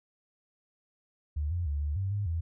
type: tone with pitch steps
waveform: sine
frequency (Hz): 74.3 / 87.1 / 72.3 / 73.7 / 96.6 / 102.2 / 82.9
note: D2 / F2 / D2 / D2 / G2 / G#2 / E2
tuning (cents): +21 / -4 / -27 / +7 / -25 / -27 / +10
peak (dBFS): -28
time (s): 1.36-2.41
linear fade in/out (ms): 10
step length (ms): 150
effects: none